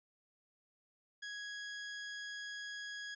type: tone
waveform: sawtooth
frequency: 1661.2 Hz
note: G#6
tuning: in tune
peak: -39 dBFS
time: 1.22-3.15 s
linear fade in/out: 10 ms
effects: resampled to 16000 Hz